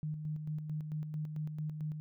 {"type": "tone with tremolo", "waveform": "sine", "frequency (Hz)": 153.2, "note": "D#3", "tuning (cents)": -27, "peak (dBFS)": -34, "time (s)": [0.03, 2], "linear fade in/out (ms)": 0, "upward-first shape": "square", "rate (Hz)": 4.5, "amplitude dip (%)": 45, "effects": []}